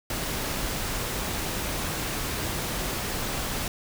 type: noise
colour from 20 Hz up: pink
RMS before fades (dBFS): -30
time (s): 0.1-3.68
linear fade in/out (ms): 2
effects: none